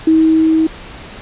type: tone with level ramp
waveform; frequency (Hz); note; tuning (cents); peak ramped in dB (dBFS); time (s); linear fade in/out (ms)
sine; 319.5; D#4; +46; -6 to -9; 0.07-0.67; 5
effects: pink hiss -33 dBFS RMS until 1.21 s + resampled to 8000 Hz